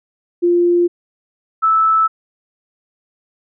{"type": "tone pair in turn", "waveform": "sine", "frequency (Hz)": [348.6, 1311.6], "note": ["F4", "E6"], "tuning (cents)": [-3, -9], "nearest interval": "octave + major seventh", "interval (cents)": 2294, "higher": "second", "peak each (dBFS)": [-10, -10], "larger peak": "neither", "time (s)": [[0.42, 0.88], [1.62, 2.08]], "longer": "neither", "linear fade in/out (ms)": 20, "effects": []}